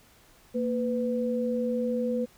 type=tone pair together; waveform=sine; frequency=231.6 / 498.6 Hz; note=A#3 / B4; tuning=-11 / +16 cents; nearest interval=octave + minor second; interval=1327 cents; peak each=-28 dBFS; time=0.54-2.26 s; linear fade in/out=20 ms; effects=pink hiss -58 dBFS RMS until 2.37 s